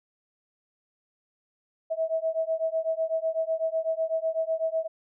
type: beating tone pair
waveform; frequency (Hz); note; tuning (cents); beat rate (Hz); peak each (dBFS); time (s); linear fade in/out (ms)
sine; 643 / 651; E5 / E5; -43 / -22; 8; -28; 1.9-4.88; 20
effects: none